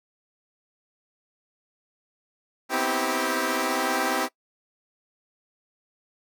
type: chord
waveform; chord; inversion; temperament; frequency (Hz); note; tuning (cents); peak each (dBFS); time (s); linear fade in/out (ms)
10% pulse; C major seventh; third; equal with one note detuned; 246.9 / 261.6 / 323.4 / 392; B3 / C4 / E4 / G4; 0 / 0 / -33 / 0; -25 / -20 / -20 / -21; 2.69-4.29; 50
effects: noise-tail reverb RT60 0.1 s tail -21 dB re dry